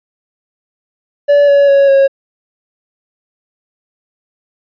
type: tone with pitch steps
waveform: triangle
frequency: 575 / 565.4 / 556.1 / 546.8 Hz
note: D5 / C#5 / C#5 / C#5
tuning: -37 / +34 / +5 / -24 cents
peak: -3 dBFS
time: 1.28-2.08 s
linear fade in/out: 20 ms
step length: 200 ms
effects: resampled to 11025 Hz